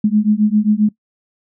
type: beating tone pair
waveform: sine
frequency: 207.9 / 215.4 Hz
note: G#3 / A3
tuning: +2 / -37 cents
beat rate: 7.5 Hz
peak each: -14 dBFS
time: 0.04-0.89 s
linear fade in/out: 5 ms
effects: noise-tail reverb RT60 0.1 s tail -20 dB re dry